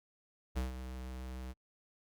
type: tone with ADSR envelope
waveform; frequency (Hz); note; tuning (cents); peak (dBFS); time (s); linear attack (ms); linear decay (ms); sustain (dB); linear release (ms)
square; 63.8; C2; -43; -32; 0.55-1.54; 24; 140; -10; 34
effects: Opus 48 kbps

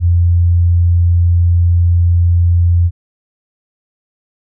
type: tone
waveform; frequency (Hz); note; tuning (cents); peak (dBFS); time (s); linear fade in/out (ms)
sine; 86.5; F2; -16; -7; 0-2.91; 50
effects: none

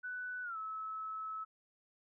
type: tone with pitch glide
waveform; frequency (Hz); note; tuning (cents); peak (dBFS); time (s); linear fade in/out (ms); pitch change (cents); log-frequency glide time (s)
sine; 1491 to 1298; F#6 to E6; +13 to -27; -39; 0.03-1.45; 20; -240; 0.43-0.57
effects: none

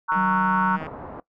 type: chord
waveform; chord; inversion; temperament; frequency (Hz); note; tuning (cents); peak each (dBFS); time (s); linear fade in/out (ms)
sine; F# dominant seventh; first; just; 925 / 1110 / 1332 / 1480; A#5 / C#6 / E6 / F#6; -14 / +2 / +18 / 0; -23 / -25 / -27 / -26; 0.08-0.77; 20
type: click train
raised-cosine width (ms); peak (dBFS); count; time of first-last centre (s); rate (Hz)
0.5; -21; 119; 0.12-0.867; 158
type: tone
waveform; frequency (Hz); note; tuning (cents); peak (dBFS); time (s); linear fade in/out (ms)
sine; 188; F#3; +28; -24; 0.15-0.79; 20
type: low-pass noise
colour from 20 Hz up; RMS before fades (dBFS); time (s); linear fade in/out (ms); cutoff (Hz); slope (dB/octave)
white; -37; 0.8-1.2; 2; 1000; 24
effects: noise-tail reverb RT60 0.1 s tail -19 dB re dry

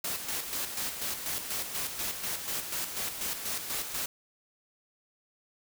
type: noise with tremolo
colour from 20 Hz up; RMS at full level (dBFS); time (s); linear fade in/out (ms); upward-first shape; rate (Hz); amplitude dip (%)
white; -33; 0.04-4.06; 5; square; 4.1; 50
effects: none

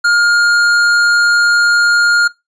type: tone with tanh clipping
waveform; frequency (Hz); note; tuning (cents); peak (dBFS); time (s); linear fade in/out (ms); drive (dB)
triangle; 1415; F6; +22; -10; 0.04-2.28; 10; 16
effects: noise-tail reverb RT60 0.2 s tail -20 dB re dry + resampled to 22050 Hz

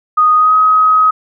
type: tone with pitch glide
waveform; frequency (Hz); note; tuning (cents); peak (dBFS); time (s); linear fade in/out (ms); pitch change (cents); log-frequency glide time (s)
sine; 1241 to 1265.6; D#6 to D#6; -5 to +29; -6; 0.17-1.11; 10; +34; 0.36-0.55
effects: none

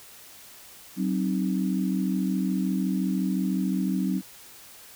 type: tone cluster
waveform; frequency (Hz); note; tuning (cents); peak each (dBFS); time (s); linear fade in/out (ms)
sine; 189.4 / 263.3 / 308.9; F#3 / C4 / D#4; +41 / +11 / -12; -25 / -29 / -31; 0.96-4.22; 50
effects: white hiss -48 dBFS RMS until 4.95 s

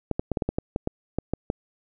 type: clicks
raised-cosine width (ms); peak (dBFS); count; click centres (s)
2; -11; 12; 0.113 / 0.195 / 0.317 / 0.372 / 0.422 / 0.49 / 0.585 / 0.761 / 0.874 / 1.186 / 1.336 / 1.501
effects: none

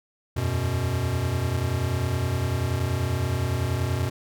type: chord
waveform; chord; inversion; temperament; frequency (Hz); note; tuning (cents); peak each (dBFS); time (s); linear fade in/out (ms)
square; E suspended second; none; equal; 82.41 / 92.5 / 123.47; E2 / F#2 / B2; 0 / 0 / 0; -32 / -28 / -27; 0.36-4.1; 10
effects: none

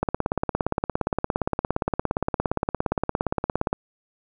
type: click train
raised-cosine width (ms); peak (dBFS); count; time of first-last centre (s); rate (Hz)
1; -8; 65; 0.03-3.729; 17.3
effects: none

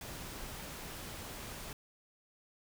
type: noise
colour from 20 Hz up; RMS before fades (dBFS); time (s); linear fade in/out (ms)
pink; -45; 0.01-1.73; 2
effects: none

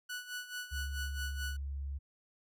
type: tone with tremolo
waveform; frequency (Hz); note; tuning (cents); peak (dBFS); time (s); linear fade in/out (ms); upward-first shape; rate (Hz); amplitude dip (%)
sawtooth; 1478; F#6; -2; -34; 0.09-1.57; 10; sine; 4.6; 75
type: tone with pitch glide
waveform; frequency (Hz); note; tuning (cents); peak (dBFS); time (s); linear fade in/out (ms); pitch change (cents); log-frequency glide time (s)
sine; 69.9 to 69.42; C#2 to C#2; +15 to +3; -36; 0.71-1.99; 20; -12; 1.03-1.37
effects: none

